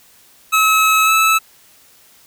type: tone with pitch glide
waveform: 25% pulse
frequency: 1289 to 1306.2 Hz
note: E6 to E6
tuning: -39 to -16 cents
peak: -7 dBFS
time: 0.52-1.39 s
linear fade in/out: 20 ms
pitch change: +23 cents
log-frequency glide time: 1.04-1.11 s
effects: white hiss -49 dBFS RMS until 2.26 s